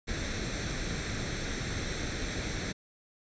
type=noise with comb filter; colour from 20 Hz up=pink; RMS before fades=-34 dBFS; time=0.07-2.73 s; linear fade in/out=20 ms; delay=0.51 ms; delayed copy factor=+0.6; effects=resampled to 16000 Hz